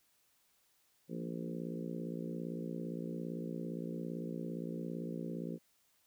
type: harmonic tone with a mistuned harmonic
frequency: 57.6 Hz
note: A#1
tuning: 20 cents flat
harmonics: 3 / 4 / 5 / 6 / 7 / 8 / 9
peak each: -42 / -44 / -46 / -48 / -49 / -50 / -51 dBFS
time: 1.08-5.59 s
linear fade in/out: 50 ms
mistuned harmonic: 3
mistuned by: -37 cents
effects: white hiss -73 dBFS RMS until 6.06 s